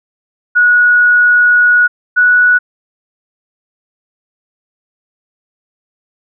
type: tone pair in turn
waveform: sine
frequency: 1459 / 1471.7 Hz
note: F#6 / F#6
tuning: -25 / -10 cents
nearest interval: unison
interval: 15 cents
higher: second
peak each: -5 dBFS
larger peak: neither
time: 0.55-1.88 / 2.16-2.59 s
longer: first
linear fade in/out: 20 ms
effects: none